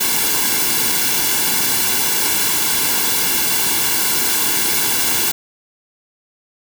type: noise with comb filter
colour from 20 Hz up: white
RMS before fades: -17 dBFS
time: 0-5.32 s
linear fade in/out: 10 ms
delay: 1.6 ms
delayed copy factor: -0.75
effects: none